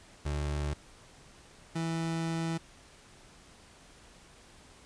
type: tone pair in turn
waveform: 30% pulse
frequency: 73.42 / 164.44 Hz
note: D2 / E3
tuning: 0 / -4 cents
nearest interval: octave + major second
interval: 1396 cents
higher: second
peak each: -28 dBFS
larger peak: neither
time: 0.25-0.74 / 1.75-2.58 s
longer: second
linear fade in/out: 10 ms
effects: pink hiss -56 dBFS RMS until 4.85 s + resampled to 22050 Hz